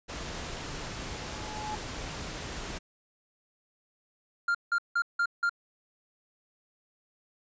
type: noise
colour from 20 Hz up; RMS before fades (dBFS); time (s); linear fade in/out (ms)
pink; -38; 0.08-2.79; 20
type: tone with exponential growth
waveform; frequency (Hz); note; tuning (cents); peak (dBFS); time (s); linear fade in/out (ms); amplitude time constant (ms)
sine; 852; G#5; +44; -32; 0.78-1.75; 2; 210
type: tone bursts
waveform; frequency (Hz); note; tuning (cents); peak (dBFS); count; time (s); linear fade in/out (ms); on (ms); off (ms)
triangle; 1396.9; F6; 0; -22; 5; 4.48-5.495; 5; 67; 170
effects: resampled to 16000 Hz